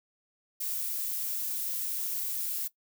violet noise, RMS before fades -33 dBFS, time 0.6-2.68 s, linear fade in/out 10 ms, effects noise-tail reverb RT60 0.1 s tail -18 dB re dry

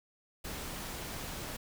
pink noise, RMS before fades -41 dBFS, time 0.44-1.57 s, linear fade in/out 10 ms, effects none

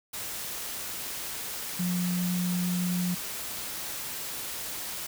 sine tone in noise, 178.6 Hz, F3, 39 cents sharp, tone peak -26 dBFS, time 1.79-3.15 s, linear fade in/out 10 ms, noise white, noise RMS -36 dBFS, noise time 0.13-5.07 s, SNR +7 dB, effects none

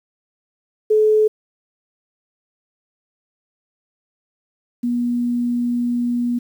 sine tone pair in turn, 430 / 241.3 Hz, A4 / B3, -40 / -40 cents, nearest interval minor seventh, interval 1000 cents, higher first, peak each -11 / -17 dBFS, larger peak first, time 0.9-1.28 / 4.83-6.39 s, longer second, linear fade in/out 10 ms, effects 8-bit

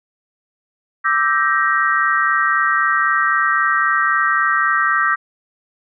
sine chord, E half-diminished seventh, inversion third, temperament equal with one note detuned, 1174.7 / 1318.5 / 1568 / 1886.3 Hz, D6 / E6 / G6 / Bb6, 0 / 0 / 0 / +20 cents, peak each -19 dBFS, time 1.04-5.16 s, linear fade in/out 20 ms, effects none

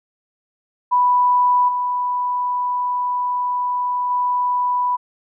sine tone with level steps, 987.8 Hz, B5, in tune, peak -12 / -18 / -16 dBFS, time 0.91-4.97 s, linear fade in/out 20 ms, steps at 1.68 / 4.1 s, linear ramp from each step 10 ms, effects none

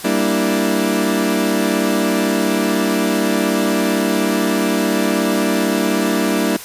30% pulse chord, E half-diminished seventh, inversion first, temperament equal, 196 / 233.1 / 293.7 / 329.6 Hz, G3 / Bb3 / D4 / E4, 0 / 0 / 0 / 0 cents, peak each -18 dBFS, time 0.04-6.57 s, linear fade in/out 10 ms, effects white hiss -33 dBFS RMS until 6.64 s + resampled to 32000 Hz

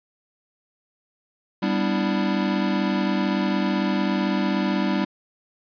square chord, E minor seventh, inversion first, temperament equal, 196 / 246.9 / 293.7 / 329.6 Hz, G3 / B3 / D4 / E4, 0 / 0 / 0 / 0 cents, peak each -24 / -29 / -28 / -29 dBFS, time 1.62-5.05 s, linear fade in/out 10 ms, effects resampled to 11025 Hz + 9-bit

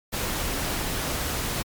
pink noise, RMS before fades -28 dBFS, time 0.12-1.63 s, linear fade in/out 20 ms, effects MP3 96 kbps

